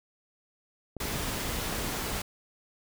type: clicks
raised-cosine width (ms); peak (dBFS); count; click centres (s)
2; -24; 11; 0.967 / 1.055 / 1.158 / 1.364 / 1.455 / 1.492 / 1.587 / 1.725 / 1.788 / 1.847 / 1.891
type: noise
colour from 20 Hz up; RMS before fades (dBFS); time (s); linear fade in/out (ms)
pink; -33; 1-2.22; 5
effects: none